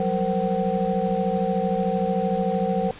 sine tone cluster, 179.7 / 193 / 461.2 / 518 / 758 Hz, F3 / G3 / A#4 / C5 / F#5, +50 / -27 / -19 / -17 / +42 cents, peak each -27 dBFS, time 0-2.91 s, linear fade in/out 2 ms, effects pink hiss -42 dBFS RMS until 2.99 s + resampled to 8000 Hz

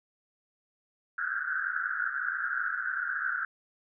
pink band-pass noise, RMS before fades -32 dBFS, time 1.18-3.45 s, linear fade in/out 2 ms, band 1400 to 1600 Hz, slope 96 dB/octave, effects none

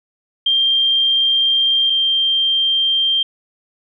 sine tone pair in turn, 3182 / 3170 Hz, G7 / G7, +25 / +19 cents, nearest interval unison, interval 6 cents, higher first, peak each -12 / -13 dBFS, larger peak first, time 0.46-1.9 / 1.9-3.23 s, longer first, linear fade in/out 5 ms, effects none

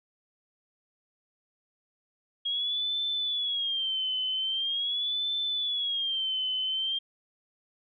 sine tone with vibrato, 3275 Hz, G#7, 25 cents flat, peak -27 dBFS, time 2.45-6.99 s, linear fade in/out 10 ms, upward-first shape sine, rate 0.43 Hz, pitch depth 130 cents each way, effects none

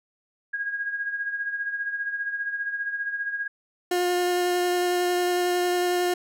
sine tone with tremolo, 1638 Hz, G#6, 24 cents flat, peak -24 dBFS, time 0.53-3.48 s, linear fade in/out 10 ms, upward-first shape sine, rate 15 Hz, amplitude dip 60%
30% pulse tone with vibrato, 356.4 Hz, F4, 35 cents sharp, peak -19 dBFS, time 3.91-6.14 s, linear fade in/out 5 ms, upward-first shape triangle, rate 11 Hz, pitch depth 11 cents each way
effects none

